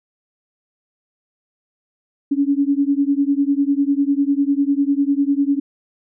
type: beating tone pair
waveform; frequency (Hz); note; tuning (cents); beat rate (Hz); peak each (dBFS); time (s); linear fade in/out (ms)
sine; 277.2 / 287.2; C#4 / D4; 0 / -39; 10; -17 / -18; 2.31-5.6; 10
effects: none